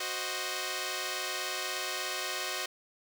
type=chord; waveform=5% pulse; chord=C diminished; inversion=second; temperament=equal; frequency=370 / 523.3 / 622.3 Hz; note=Gb4 / C5 / Eb5; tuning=0 / 0 / 0 cents; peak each=-26 dBFS; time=0-2.66 s; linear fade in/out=5 ms; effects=none